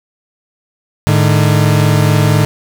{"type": "tone pair together", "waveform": "40% pulse", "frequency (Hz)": [107.07, 151], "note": ["A2", "D3"], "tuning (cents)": [-47, 48], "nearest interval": "tritone", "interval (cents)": 595, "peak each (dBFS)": -10, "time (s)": [1.07, 2.45], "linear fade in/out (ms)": 0, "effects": []}